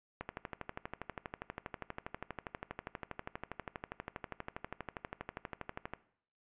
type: click train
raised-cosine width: 0.5 ms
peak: -24 dBFS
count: 72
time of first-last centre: 0.21-5.936 s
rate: 12.4 Hz
effects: noise-tail reverb RT60 0.6 s tail -18 dB re dry + resampled to 8000 Hz